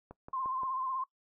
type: click train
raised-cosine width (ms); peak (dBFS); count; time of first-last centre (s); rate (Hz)
1; -32; 4; 0.11-0.634; 5.73
type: tone with vibrato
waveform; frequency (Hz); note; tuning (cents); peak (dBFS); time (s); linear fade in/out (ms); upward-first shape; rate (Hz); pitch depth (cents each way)
sine; 1046.5; C6; 0; -32; 0.33-1.04; 5; sine; 16; 47
effects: noise-tail reverb RT60 0.1 s tail -21 dB re dry